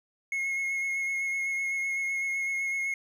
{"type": "tone with vibrato", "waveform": "triangle", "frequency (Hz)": 2167, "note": "C#7", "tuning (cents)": -40, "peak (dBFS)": -26, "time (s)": [0.32, 2.94], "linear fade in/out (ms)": 2, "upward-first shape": "sine", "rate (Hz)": 7.9, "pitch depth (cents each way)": 17, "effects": []}